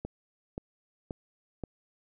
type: click train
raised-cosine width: 2 ms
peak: -22 dBFS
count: 4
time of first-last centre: 0.05-1.637 s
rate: 1.89 Hz
effects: none